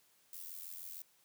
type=noise with amplitude modulation; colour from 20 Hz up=violet; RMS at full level=-44 dBFS; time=0.33-1.02 s; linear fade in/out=2 ms; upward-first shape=sine; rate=86.5 Hz; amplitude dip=80%; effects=white hiss -70 dBFS RMS until 1.24 s + high-pass 80 Hz 12 dB/octave